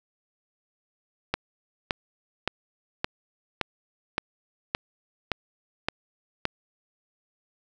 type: click train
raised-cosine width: 0.3 ms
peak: -8 dBFS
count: 10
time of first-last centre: 1.34-6.454 s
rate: 1.76 Hz
effects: none